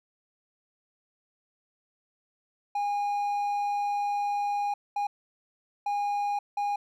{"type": "tone bursts at uneven times", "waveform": "triangle", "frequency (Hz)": 817, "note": "G#5", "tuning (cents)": -29, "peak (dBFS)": -24, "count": 4, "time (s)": [[2.75, 4.74], [4.96, 5.07], [5.86, 6.39], [6.57, 6.76]], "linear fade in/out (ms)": 5, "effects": []}